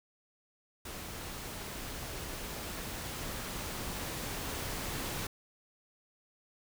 pink noise with level ramp, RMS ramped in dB -43 to -37 dBFS, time 0.85-5.27 s, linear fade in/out 5 ms, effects none

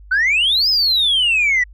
sine exponential two-way sweep, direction up then down, 1465 to 5200 to 1920 Hz, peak -11 dBFS, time 0.11-1.64 s, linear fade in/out 10 ms, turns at 0.69 s, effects tanh soft clip ceiling -10 dBFS + added 50 Hz sine -38 dBFS peak until 1.73 s

